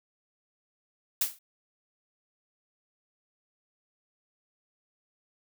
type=noise with exponential decay; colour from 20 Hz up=blue; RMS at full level=-22 dBFS; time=1.21-1.39 s; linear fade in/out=5 ms; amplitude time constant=38 ms; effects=none